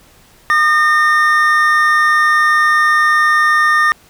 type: tone pair together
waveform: triangle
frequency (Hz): 1218 / 1825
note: D#6 / A#6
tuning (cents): -37 / -37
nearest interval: perfect fifth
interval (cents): 700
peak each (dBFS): -10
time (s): 0.5-3.92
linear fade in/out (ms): 0
effects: pink hiss -47 dBFS RMS until 4.09 s